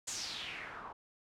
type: noise with low-pass filter sweep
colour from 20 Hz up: white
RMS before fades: -43 dBFS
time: 0.07-0.93 s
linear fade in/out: 10 ms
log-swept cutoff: 7600 to 940 Hz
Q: 3.6
effects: none